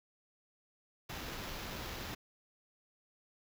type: noise with sample-and-hold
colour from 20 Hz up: pink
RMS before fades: -43 dBFS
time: 1.09-2.15 s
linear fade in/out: 10 ms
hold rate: 8820 Hz
effects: none